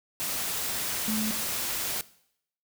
sine tone in noise, 216.3 Hz, A3, 29 cents flat, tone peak -27 dBFS, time 1.08-1.31 s, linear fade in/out 0 ms, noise white, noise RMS -31 dBFS, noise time 0.2-2.01 s, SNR +1 dB, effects noise-tail reverb RT60 0.7 s tail -19 dB re dry

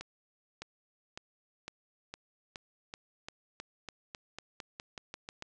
accelerating click train, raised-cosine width 0.2 ms, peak -24 dBFS, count 18, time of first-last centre 0.01-5.424 s, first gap 610 ms, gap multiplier 0.91, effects resampled to 22050 Hz

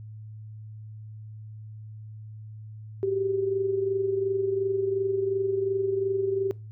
sine tone with amplitude modulation, 389.2 Hz, G4, 12 cents flat, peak -21 dBFS, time 3.03-6.51 s, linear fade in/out 0 ms, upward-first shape sine, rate 22.8 Hz, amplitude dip 55%, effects noise-tail reverb RT60 0.3 s tail -23 dB re dry + added 108 Hz sine -39 dBFS peak until 6.71 s

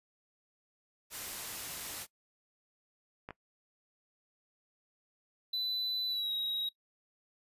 white noise, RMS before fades -41 dBFS, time 1.1-2.07 s, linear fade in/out 50 ms
clicks, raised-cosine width 0.5 ms, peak -28 dBFS, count 2, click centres 3.289 / 3.307 s
triangle tone with pitch glide, 3996 to 3818 Hz, B7 to A#7, +20 to +41 cents, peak -31 dBFS, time 5.53-6.69 s, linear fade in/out 5 ms, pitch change -79 cents, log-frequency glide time 6.08-6.32 s
effects noise-tail reverb RT60 0.1 s tail -21 dB re dry + resampled to 32000 Hz

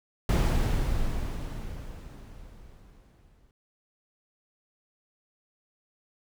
brown noise with exponential decay, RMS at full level -20 dBFS, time 0.29-3.51 s, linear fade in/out 2 ms, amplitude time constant 700 ms, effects none

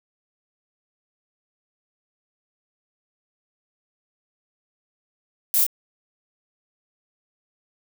violet noise with echo, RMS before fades -20 dBFS, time 5.54-5.64 s, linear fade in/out 0 ms, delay 25 ms, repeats 1, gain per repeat -3 dB, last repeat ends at 5.665 s, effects none

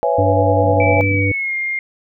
sine chord, C# minor seventh, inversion third, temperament just, 498.9 / 554.4 / 665.2 / 831.5 Hz, B4 / C#5 / E5 / G#5, +17 / 0 / +16 / +2 cents, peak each -19 dBFS, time 0.03-1.01 s, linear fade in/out 0 ms
harmonic tone, 97.8 Hz, G2, 4 cents flat, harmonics 1 / 3 / 5, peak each -16 / -21 / -23 dBFS, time 0.18-1.32 s, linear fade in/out 5 ms
white band-pass noise, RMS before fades -33 dBFS, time 0.59-1.24 s, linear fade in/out 50 ms, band 110 to 270 Hz, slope 48 dB/octave
sine tone with pitch glide, 2313 to 2121 Hz, D7 to C7, -27 to +23 cents, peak -18 dBFS, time 0.8-1.79 s, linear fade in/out 2 ms, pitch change -150 cents, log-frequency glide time 1.09-1.55 s
effects none

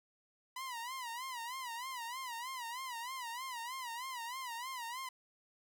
sawtooth tone with vibrato, 987.8 Hz, B5, in tune, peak -37 dBFS, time 0.56-5.09 s, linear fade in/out 5 ms, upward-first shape sine, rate 3.2 Hz, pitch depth 130 cents each way, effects none

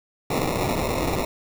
white noise with sample-and-hold, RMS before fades -24 dBFS, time 0.3-1.25 s, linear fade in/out 5 ms, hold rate 1575 Hz, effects none

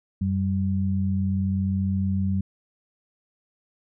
sine tone pair together, 92.5 / 193.19 Hz, F#2 / G3, 0 / -25 cents, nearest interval octave + minor second, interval 1275 cents, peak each -24 dBFS, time 0.21-2.41 s, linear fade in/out 5 ms, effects none

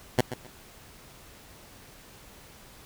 10% pulse tone with echo, 124.6 Hz, B2, 16 cents sharp, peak -10 dBFS, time 0.18-0.21 s, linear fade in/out 5 ms, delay 130 ms, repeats 2, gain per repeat -13 dB, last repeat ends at 0.47 s, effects pink hiss -51 dBFS RMS until 2.85 s

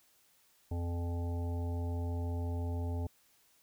harmonic tone, 86 Hz, F2, 26 cents flat, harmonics 1 / 3 / 5 / 7 / 9 / 10, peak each -33 / -43 / -47 / -50 / -52 / -53 dBFS, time 0.71-3.07 s, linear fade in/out 5 ms, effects white hiss -68 dBFS RMS until 3.62 s

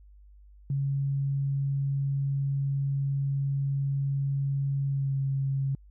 sine tone with pitch glide, 138.59 to 136.45 Hz, C#3 to C#3, 0 to -27 cents, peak -25 dBFS, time 0.7-5.75 s, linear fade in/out 2 ms, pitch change -27 cents, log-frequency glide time 4.88-5.16 s, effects added 50 Hz sine -50 dBFS peak until 5.9 s

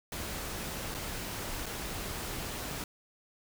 pink noise with dropouts, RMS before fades -38 dBFS, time 0.12-2.84 s, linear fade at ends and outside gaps 2 ms, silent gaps 0.943-0.947 / 1.659-1.663 s, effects none

